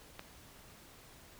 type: click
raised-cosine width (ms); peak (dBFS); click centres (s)
0.3; -27; 0.194
effects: pink hiss -57 dBFS RMS until 1.39 s